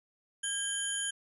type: tone cluster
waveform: sine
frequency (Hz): 1624 / 3126 / 6830 / 10270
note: G#6 / G7 / G#8 / E9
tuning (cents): -39 / -6 / +48 / -46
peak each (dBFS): -38 / -37 / -38 / -36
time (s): 0.43-1.11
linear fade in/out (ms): 10
effects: none